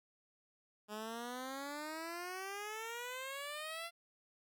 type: exponential sweep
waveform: 10% pulse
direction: up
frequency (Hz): 207.7 to 689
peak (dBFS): -34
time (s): 0.88-3.91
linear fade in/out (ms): 50
effects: none